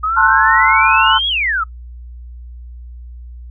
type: exponential two-way sweep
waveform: sine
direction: up then down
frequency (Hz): 1244.5 to 3357 to 1244.5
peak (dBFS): -14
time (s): 0.03-1.64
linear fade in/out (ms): 10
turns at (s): 1.28
type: chord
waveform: sine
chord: F# half-diminished seventh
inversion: first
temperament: just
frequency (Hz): 888 / 1065.6 / 1332 / 1480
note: A5 / C6 / E6 / F#6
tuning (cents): +16 / +31 / +18 / 0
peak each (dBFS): -15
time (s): 0.16-1.19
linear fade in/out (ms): 20
effects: noise-tail reverb RT60 0.1 s tail -22 dB re dry + added 60 Hz sine -30 dBFS peak until 3.5 s